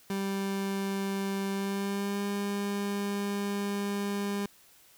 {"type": "tone with pitch glide", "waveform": "30% pulse", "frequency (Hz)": [196, 201.6], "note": ["G3", "G3"], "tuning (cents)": [0, 49], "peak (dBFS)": -27, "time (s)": [0.1, 4.46], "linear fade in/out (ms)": 2, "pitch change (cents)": 49, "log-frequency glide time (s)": [1.51, 2.25], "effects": ["white hiss -59 dBFS RMS until 4.97 s"]}